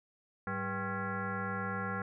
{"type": "tone with frequency modulation", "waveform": "sine", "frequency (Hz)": 784, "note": "G5", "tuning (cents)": 0, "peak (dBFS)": -33, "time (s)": [0.47, 2.02], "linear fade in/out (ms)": 2, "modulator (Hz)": 296, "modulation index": 3.1, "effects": []}